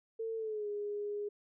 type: tone with pitch glide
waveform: sine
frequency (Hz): 450 to 412.7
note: A4 to G#4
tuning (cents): +39 to -11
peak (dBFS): -35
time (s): 0.19-1.29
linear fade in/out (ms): 10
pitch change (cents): -150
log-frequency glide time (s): 0.36-0.68
effects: none